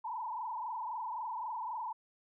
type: tone with frequency modulation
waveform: sine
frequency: 934 Hz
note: A#5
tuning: 3 cents sharp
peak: -36 dBFS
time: 0.04-1.93 s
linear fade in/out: 10 ms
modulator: 23.8 Hz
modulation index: 3.1
effects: none